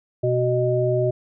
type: tone cluster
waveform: sine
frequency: 124.6 / 373.6 / 618 Hz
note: B2 / F#4 / D#5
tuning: +16 / +17 / -12 cents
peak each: -22 dBFS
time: 0.23-1.11 s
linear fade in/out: 10 ms
effects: none